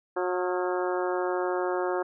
harmonic tone with a mistuned harmonic, 181.3 Hz, F#3, 35 cents flat, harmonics 2 / 3 / 4 / 5 / 6 / 7 / 8 / 9, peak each -28 / -32 / -34 / -36 / -38 / -39 / -40 / -41 dBFS, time 0.16-2.03 s, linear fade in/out 10 ms, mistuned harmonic 8, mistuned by -65 cents, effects none

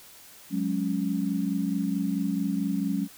sine chord, F# suspended second, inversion none, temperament equal with one note detuned, 183.19 / 207.7 / 277.2 Hz, F#3 / G#3 / C#4, -17 / 0 / 0 cents, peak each -29 dBFS, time 0.5-3.08 s, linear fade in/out 50 ms, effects white hiss -50 dBFS RMS until 3.17 s

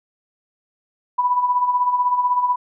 sine tone with tremolo, 987.8 Hz, B5, in tune, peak -13 dBFS, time 1.18-2.56 s, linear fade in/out 10 ms, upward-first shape sine, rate 16 Hz, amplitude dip 60%, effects none

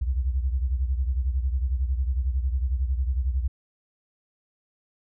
sine beating tone pair, 62.7 / 73.7 Hz, B1 / D2, +27 / +7 cents, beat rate 11 Hz, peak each -23 / -29 dBFS, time 0.01-3.48 s, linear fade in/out 10 ms, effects none

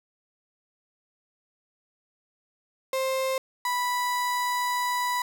35% pulse tone pair in turn, 527 / 985.4 Hz, C5 / B5, +12 / -4 cents, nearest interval major seventh, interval 1084 cents, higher second, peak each -23 dBFS, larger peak neither, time 2.93-3.38 / 3.65-5.22 s, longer second, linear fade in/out 2 ms, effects none

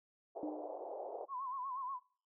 white band-pass noise, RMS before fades -45 dBFS, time 0.35-1.26 s, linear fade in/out 20 ms, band 390 to 780 Hz, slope 48 dB/octave
sine tone with exponential decay, 304.1 Hz, D#4, 40 cents flat, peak -36 dBFS, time 0.43-0.94 s, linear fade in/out 2 ms, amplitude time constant 110 ms
sine tone with vibrato, 1046.5 Hz, C6, in tune, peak -39 dBFS, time 1.28-2 s, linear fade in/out 50 ms, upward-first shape sine, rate 8.3 Hz, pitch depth 100 cents each way
effects noise-tail reverb RT60 0.4 s tail -21 dB re dry

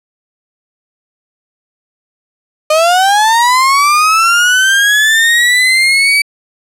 35% pulse linear sweep, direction up, 606 to 2300 Hz, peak -5 dBFS, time 2.7-6.22 s, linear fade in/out 5 ms, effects low-pass 11000 Hz 12 dB/octave

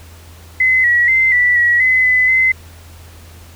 sine tone with pitch steps, 2039 / 1924 / 2073 / 1964 / 1921 / 2030 / 2011 / 2052 Hz, C7 / B6 / C7 / B6 / B6 / B6 / B6 / C7, -45 / -46 / -17 / -10 / -48 / +47 / +31 / -34 cents, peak -9 dBFS, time 0.6-2.52 s, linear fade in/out 5 ms, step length 240 ms, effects added 83 Hz sine -37 dBFS peak until 3.55 s + pink hiss -43 dBFS RMS until 3.55 s

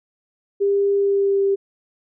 sine tone with pitch glide, 399.9 to 394.4 Hz, G4 to G4, +35 to +11 cents, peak -15 dBFS, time 0.6-1.56 s, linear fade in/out 20 ms, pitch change -24 cents, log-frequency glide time 0.95-1.43 s, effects none

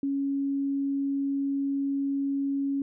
sine tone, 277.2 Hz, C#4, in tune, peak -25 dBFS, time 0.03-2.82 s, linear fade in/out 2 ms, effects none

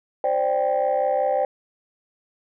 sine chord, C suspended second, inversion none, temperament just, 523.3 / 588.7 / 784.9 Hz, C5 / D5 / G5, 0 / +4 / +2 cents, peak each -22 dBFS, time 0.24-1.45 s, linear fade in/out 2 ms, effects tanh soft clip ceiling -13 dBFS

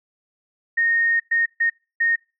sine tone bursts at uneven times, 1850 Hz, A#6, 14 cents flat, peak -16 dBFS, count 4, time 0.77-1.2 / 1.31-1.46 / 1.6-1.7 / 2-2.16 s, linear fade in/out 10 ms, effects noise-tail reverb RT60 0.3 s tail -25 dB re dry

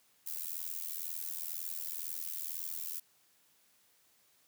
violet noise with amplitude modulation, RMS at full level -36 dBFS, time 0.26-3 s, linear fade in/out 10 ms, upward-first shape sine, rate 82 Hz, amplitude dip 95%, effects white hiss -69 dBFS RMS until 4.47 s + high-pass 80 Hz 12 dB/octave

